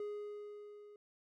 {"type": "tone with level ramp", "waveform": "triangle", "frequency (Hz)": 415.3, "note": "G#4", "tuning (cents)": 0, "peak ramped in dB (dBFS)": [-36, -52], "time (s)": [0, 0.96], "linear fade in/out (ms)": 2, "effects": []}